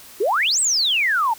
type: exponential two-way sweep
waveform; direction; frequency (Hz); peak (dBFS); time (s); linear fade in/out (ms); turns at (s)
sine; up then down; 357 to 8430 to 847; -16; 0.2-1.34; 10; 0.6
effects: white hiss -43 dBFS RMS until 1.38 s